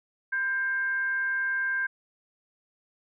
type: tone with frequency modulation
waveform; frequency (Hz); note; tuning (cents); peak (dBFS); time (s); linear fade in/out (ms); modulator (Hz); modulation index
sine; 1585; G6; +19; -25; 0.32-1.87; 10; 566; 0.25
effects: none